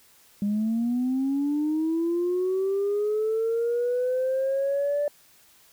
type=linear sweep; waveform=sine; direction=up; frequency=200.6 to 587.3 Hz; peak=-21 dBFS; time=0.42-5.08 s; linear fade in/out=2 ms; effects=tanh soft clip ceiling -19 dBFS + white hiss -57 dBFS RMS until 5.72 s